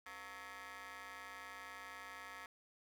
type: ring-modulated tone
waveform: 15% pulse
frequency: 196 Hz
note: G3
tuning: in tune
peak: -40 dBFS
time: 0.06-2.46 s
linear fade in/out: 2 ms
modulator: 1500 Hz
effects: none